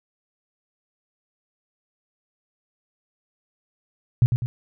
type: tone with echo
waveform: sine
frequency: 121.2 Hz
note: B2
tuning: 32 cents flat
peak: -11 dBFS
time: 4.22-4.26 s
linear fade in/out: 0 ms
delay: 100 ms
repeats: 2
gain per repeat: -6 dB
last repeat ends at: 4.46 s
effects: none